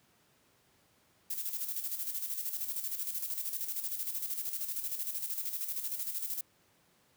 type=noise with tremolo; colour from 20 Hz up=violet; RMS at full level=-35 dBFS; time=1.3-6.41 s; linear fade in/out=5 ms; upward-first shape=square; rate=13 Hz; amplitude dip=55%; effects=pink hiss -68 dBFS RMS until 7.16 s + high-pass 100 Hz 12 dB/octave